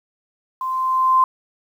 sine tone with level ramp, 1040 Hz, C6, 11 cents flat, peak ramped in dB -22 to -10 dBFS, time 0.61-1.24 s, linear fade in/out 2 ms, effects 8-bit

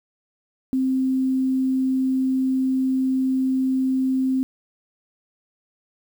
sine tone with quantisation, 261.6 Hz, C4, in tune, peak -18 dBFS, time 0.73-4.43 s, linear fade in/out 0 ms, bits 8, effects none

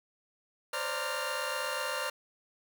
20% pulse tone cluster, 517 / 541 / 589 / 920 / 1398 Hz, C5 / C#5 / D5 / A#5 / F6, -21 / -42 / +5 / -23 / +1 cents, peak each -34 / -38 / -33 / -35 / -32 dBFS, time 0.73-2.1 s, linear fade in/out 5 ms, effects 9-bit

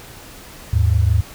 sine tone pair together, 78.3 / 104.13 Hz, D#2 / G#2, +11 / +5 cents, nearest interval perfect fourth, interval 494 cents, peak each -15 dBFS, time 0.73-1.21 s, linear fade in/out 5 ms, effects pink hiss -39 dBFS RMS until 1.34 s

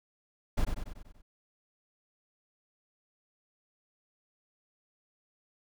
brown noise with echo, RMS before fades -26 dBFS, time 0.57-0.65 s, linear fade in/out 10 ms, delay 95 ms, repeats 6, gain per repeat -5 dB, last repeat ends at 1.22 s, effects none

